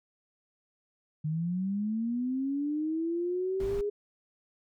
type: linear sweep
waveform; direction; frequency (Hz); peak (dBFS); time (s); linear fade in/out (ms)
sine; up; 150 to 415.3; -28; 1.24-3.9; 10
type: noise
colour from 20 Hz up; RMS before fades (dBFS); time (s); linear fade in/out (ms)
brown; -38; 3.6-3.81; 2
effects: none